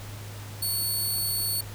5% pulse tone, 4435 Hz, C#8, in tune, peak -19 dBFS, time 0.62-1.61 s, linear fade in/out 5 ms, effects added 103 Hz sine -38 dBFS peak until 1.74 s + pink hiss -44 dBFS RMS until 1.74 s

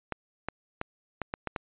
clicks, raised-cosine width 0.5 ms, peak -16 dBFS, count 7, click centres 0.123 / 0.486 / 0.814 / 1.217 / 1.339 / 1.473 / 1.562 s, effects resampled to 8000 Hz

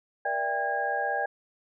sine tone cluster, 474.3 / 589 / 665 / 795 / 1639 Hz, A#4 / D5 / E5 / G5 / G#6, +30 / +5 / +15 / +24 / -23 cents, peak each -37 / -33 / -37 / -29 / -31 dBFS, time 0.25-1.26 s, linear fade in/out 5 ms, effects none

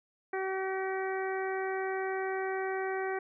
harmonic tone, 381.3 Hz, G4, 48 cents flat, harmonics 1 / 2 / 3 / 4 / 5 / 6, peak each -33 / -37 / -44 / -41 / -41 / -47 dBFS, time 0.33-3.19 s, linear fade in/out 5 ms, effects none

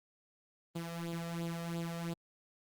sawtooth tone with flanger, 168.3 Hz, E3, 36 cents sharp, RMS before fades -39 dBFS, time 0.75-2.14 s, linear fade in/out 10 ms, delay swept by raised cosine 0.25 to 1.65 ms, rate 2.9 Hz, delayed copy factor +0.65, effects Opus 32 kbps

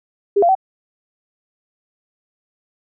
sine tone with pitch steps, 403.6 / 687 / 763 Hz, G#4 / F5 / G5, -49 / -29 / -47 cents, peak -10 dBFS, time 0.36-0.552 s, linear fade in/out 10 ms, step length 64 ms, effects none

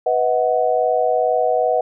sine chord, B major, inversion none, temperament equal with one note detuned, 493.9 / 637.5 / 740 Hz, B4 / D#5 / F#5, 0 / +42 / 0 cents, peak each -19 dBFS, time 0.06-1.81 s, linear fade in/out 5 ms, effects none

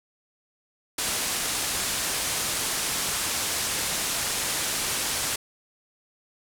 white low-pass noise, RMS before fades -28 dBFS, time 0.98-5.36 s, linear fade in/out 5 ms, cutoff 11000 Hz, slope 24 dB/octave, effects none

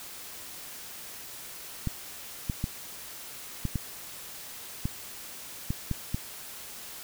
clicks, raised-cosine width 5 ms, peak -16 dBFS, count 9, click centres 1.873 / 2.498 / 2.641 / 3.653 / 3.757 / 4.855 / 5.705 / 5.913 / 6.145 s, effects white hiss -43 dBFS RMS until 7.03 s

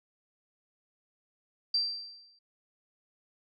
sine tone with exponential decay, 4699 Hz, D8, in tune, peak -23 dBFS, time 1.74-2.39 s, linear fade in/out 5 ms, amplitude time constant 140 ms, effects none

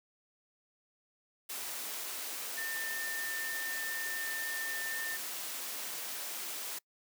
sine tone in noise, 1801 Hz, A6, 40 cents sharp, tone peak -37 dBFS, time 2.57-5.17 s, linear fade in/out 10 ms, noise white, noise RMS -40 dBFS, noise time 1.49-6.79 s, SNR 0 dB, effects noise-tail reverb RT60 0.1 s tail -25 dB re dry + high-pass 300 Hz 12 dB/octave

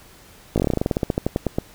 slowing click train, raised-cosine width 2 ms, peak -6 dBFS, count 20, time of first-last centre 0.56-1.585 s, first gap 18 ms, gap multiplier 1.11, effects pink hiss -48 dBFS RMS until 1.74 s

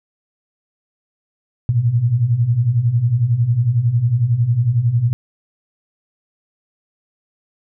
sine beating tone pair, 111.6 / 122.6 Hz, A2 / B2, +25 / -12 cents, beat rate 11 Hz, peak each -19 / -14 dBFS, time 1.69-5.13 s, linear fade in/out 0 ms, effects none

